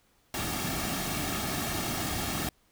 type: noise with comb filter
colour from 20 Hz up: pink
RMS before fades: -32 dBFS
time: 0.34-2.49 s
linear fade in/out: 2 ms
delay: 2 ms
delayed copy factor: -0.6
effects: pink hiss -67 dBFS RMS until 2.71 s